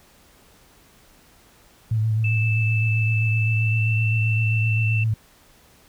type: tone with vibrato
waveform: sine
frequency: 110 Hz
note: A2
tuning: in tune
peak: -18 dBFS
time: 1.91-5.14 s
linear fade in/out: 5 ms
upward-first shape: sine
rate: 7.7 Hz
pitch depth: 35 cents each way
type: tone with pitch glide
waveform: sine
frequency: 2637 to 2671 Hz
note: E7 to E7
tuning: 0 to +22 cents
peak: -25 dBFS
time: 2.24-5.04 s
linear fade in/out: 5 ms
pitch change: +22 cents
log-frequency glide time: 3.38-3.99 s
effects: pink hiss -54 dBFS RMS until 5.88 s